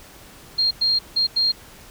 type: tone bursts at uneven times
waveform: sine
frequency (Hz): 4218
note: C8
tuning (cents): +13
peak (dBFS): -16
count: 4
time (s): 0.58-0.71 / 0.81-0.99 / 1.16-1.27 / 1.36-1.52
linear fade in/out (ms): 10
effects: pink hiss -45 dBFS RMS until 1.9 s